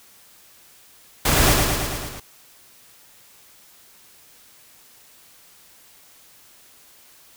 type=noise with echo; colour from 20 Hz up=pink; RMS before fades=-18 dBFS; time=1.25-1.54 s; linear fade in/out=5 ms; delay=110 ms; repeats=6; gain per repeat=-3 dB; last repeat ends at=2.2 s; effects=white hiss -51 dBFS RMS until 7.36 s